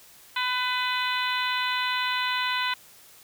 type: harmonic tone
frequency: 501 Hz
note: B4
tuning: 25 cents sharp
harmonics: 2 / 3 / 4 / 5 / 6 / 7 / 8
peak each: -29 / -31 / -32 / -33 / -34 / -34 / -35 dBFS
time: 0.36-2.74 s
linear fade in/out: 5 ms
effects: white hiss -52 dBFS RMS until 3.23 s